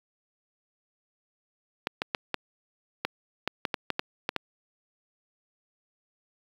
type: clicks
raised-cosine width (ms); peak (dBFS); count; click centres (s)
0.3; -10; 12; 1.871 / 2.019 / 2.148 / 2.343 / 3.05 / 3.476 / 3.652 / 3.742 / 3.903 / 3.994 / 4.291 / 4.363
effects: high-pass 150 Hz 12 dB/octave + 7-bit